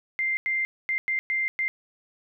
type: tone bursts at uneven times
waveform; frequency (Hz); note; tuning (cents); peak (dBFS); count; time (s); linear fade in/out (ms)
sine; 2093; C7; 0; -23; 6; 0.19-0.37 / 0.46-0.65 / 0.89-0.98 / 1.08-1.19 / 1.3-1.48 / 1.59-1.68; 0
effects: none